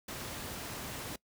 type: noise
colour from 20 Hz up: pink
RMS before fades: -41 dBFS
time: 0.08-1.16 s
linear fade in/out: 5 ms
effects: noise-tail reverb RT60 0.1 s tail -23 dB re dry + high-pass 60 Hz 12 dB/octave